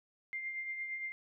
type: tone with tremolo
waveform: sine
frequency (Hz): 2102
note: C7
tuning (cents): +7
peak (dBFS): -35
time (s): 0.33-1.12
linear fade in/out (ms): 0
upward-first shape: triangle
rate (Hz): 8.7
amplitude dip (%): 50
effects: none